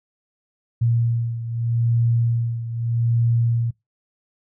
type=beating tone pair; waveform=sine; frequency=116.8 / 117.61 Hz; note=A#2 / A#2; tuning=+4 / +16 cents; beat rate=0.81 Hz; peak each=-19 / -24 dBFS; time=0.81-3.71 s; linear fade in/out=10 ms; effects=noise-tail reverb RT60 0.2 s tail -24 dB re dry